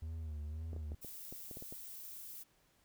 triangle tone with vibrato, 77.78 Hz, D#2, in tune, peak -38 dBFS, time 0.02-0.95 s, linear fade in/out 5 ms, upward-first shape sine, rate 1.9 Hz, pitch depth 77 cents each way
clicks, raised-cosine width 2 ms, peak -36 dBFS, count 9, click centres 0.732 / 0.764 / 0.919 / 1.047 / 1.325 / 1.512 / 1.571 / 1.624 / 1.725 s
violet noise, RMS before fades -49 dBFS, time 1.01-2.44 s, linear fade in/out 20 ms
effects pink hiss -72 dBFS RMS until 2.84 s

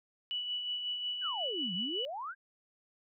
sine tone with tremolo, 2954 Hz, F#7, 3 cents flat, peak -32 dBFS, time 0.31-2.05 s, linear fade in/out 0 ms, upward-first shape sine, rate 5.5 Hz, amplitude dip 40%
sine exponential two-way sweep, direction down then up, 1661.2 to 169.3 to 1661.2 Hz, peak -37 dBFS, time 1.21-2.35 s, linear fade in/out 50 ms, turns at 1.74 s
effects none

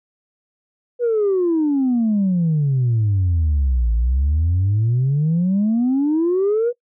sine exponential two-way sweep, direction down then up, 493.9 to 55 to 493.9 Hz, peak -13 dBFS, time 0.99-6.73 s, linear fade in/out 50 ms, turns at 3.93 s, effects noise-tail reverb RT60 0.1 s tail -23 dB re dry + tanh soft clip ceiling -12 dBFS

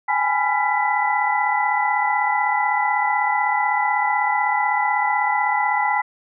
sine tone cluster, 808 / 844 / 997 / 1373 / 1989 Hz, G#5 / G#5 / B5 / F6 / B6, -48 / +28 / +16 / -30 / +12 cents, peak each -25 / -21 / -24 / -29 / -23 dBFS, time 0.08-6.02 s, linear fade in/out 10 ms, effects none

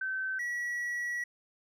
sine / triangle tone pair in turn, 1538 / 1931.1 Hz, G6 / B6, -33 / -39 cents, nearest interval major third, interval 394 cents, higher second, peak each -31 / -30 dBFS, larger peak second, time 0.01-0.39 / 0.39-1.24 s, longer second, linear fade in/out 5 ms, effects none

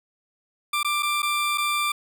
20% pulse tone with dropouts, 1182 Hz, D6, 11 cents sharp, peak -17 dBFS, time 0.73-1.92 s, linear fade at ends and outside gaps 5 ms, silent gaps 0.831-0.846 / 1.025-1.029 / 1.221-1.228 / 1.576-1.58 s, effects none

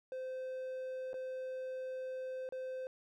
triangle tone with dropouts, 517 Hz, C5, 21 cents flat, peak -37 dBFS, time 0.12-2.87 s, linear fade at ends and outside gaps 1 ms, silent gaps 1.132-1.141 / 2.49-2.523 s, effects none

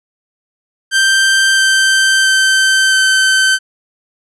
sawtooth tone with pitch steps, 1568 / 1559 / 1550 / 1541.1 Hz, G6 / G6 / G6 / G6, 0 / -10 / -20 / -30 cents, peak -5 dBFS, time 0.91-3.59 s, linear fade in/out 50 ms, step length 670 ms, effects resampled to 24000 Hz

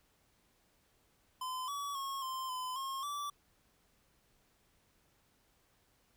square tone with pitch steps, 1023 / 1138 / 1091 / 1045 / 1016 / 1076 / 1157 Hz, C6 / C#6 / C#6 / C6 / B5 / C6 / D6, -39 / +45 / -28 / -2 / +49 / +48 / -26 cents, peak -38 dBFS, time 1.41-3.3 s, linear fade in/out 5 ms, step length 270 ms, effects pink hiss -72 dBFS RMS until 6.16 s

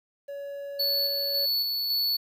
triangle tone, 564 Hz, C#5, 30 cents sharp, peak -32 dBFS, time 0.28-1.46 s, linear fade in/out 10 ms
square tone with tremolo, 4435 Hz, C#8, in tune, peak -24 dBFS, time 0.79-2.17 s, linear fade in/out 10 ms, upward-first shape square, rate 1.8 Hz, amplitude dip 30%
effects 10-bit

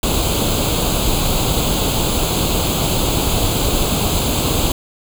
pink noise with comb filter, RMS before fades -17 dBFS, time 0.03-4.72 s, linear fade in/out 2 ms, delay 0.27 ms, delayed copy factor +0.8, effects none

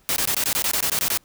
white noise bursts, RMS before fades -22 dBFS, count 12, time 0.09-1.174 s, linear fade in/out 0 ms, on 72 ms, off 20 ms, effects pink hiss -59 dBFS RMS until 1.24 s

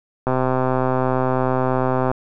click train, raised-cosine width 1 ms, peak -6 dBFS, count 239, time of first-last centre 0.27-2.115 s, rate 129 Hz, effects none

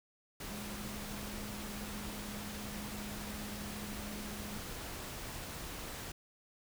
sine tone in noise, 207.7 Hz, G#3, in tune, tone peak -45 dBFS, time 0.5-4.58 s, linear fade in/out 5 ms, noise pink, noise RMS -44 dBFS, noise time 0.4-6.12 s, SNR -4 dB, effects none

